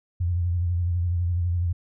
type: tone with vibrato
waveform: sine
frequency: 87.31 Hz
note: F2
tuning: in tune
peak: -21 dBFS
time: 0.2-1.73 s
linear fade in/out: 10 ms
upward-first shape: triangle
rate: 12 Hz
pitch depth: 69 cents each way
effects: none